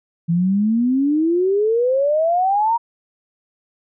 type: exponential sweep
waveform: sine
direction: up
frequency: 164.2 to 950 Hz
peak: -14 dBFS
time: 0.28-2.78 s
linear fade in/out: 20 ms
effects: none